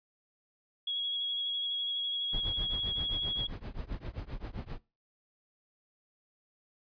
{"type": "tone with vibrato", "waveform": "sine", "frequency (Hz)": 3322, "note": "G#7", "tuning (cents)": 0, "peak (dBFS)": -31, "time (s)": [0.87, 3.47], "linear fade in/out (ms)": 5, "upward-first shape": "sine", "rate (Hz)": 12, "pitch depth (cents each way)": 15}
{"type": "noise with tremolo", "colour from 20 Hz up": "brown", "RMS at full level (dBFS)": -35, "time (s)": [2.32, 4.8], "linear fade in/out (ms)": 20, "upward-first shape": "triangle", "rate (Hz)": 7.6, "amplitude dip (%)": 100}
{"effects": ["noise-tail reverb RT60 0.3 s tail -22 dB re dry", "resampled to 11025 Hz"]}